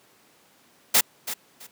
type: noise with echo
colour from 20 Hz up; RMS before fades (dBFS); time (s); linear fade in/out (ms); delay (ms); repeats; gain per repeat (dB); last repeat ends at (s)
white; -17; 0.94-1.01; 10; 330; 2; -13; 1.67
effects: pink hiss -58 dBFS RMS until 1.71 s + high-pass 200 Hz 12 dB/octave